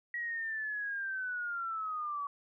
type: linear sweep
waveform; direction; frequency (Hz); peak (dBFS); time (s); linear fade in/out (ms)
sine; down; 1921 to 1127; -34; 0.14-2.27; 2
effects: none